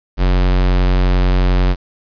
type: tone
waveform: square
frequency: 45.65 Hz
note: F#1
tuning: 23 cents flat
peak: -11 dBFS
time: 0.17-1.76 s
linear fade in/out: 50 ms
effects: resampled to 11025 Hz + 7-bit